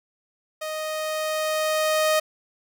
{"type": "tone with level ramp", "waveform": "sawtooth", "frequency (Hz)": 622.3, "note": "D#5", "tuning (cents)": 0, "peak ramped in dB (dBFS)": [-25, -14], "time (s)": [0.61, 2.2], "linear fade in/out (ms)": 10, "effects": []}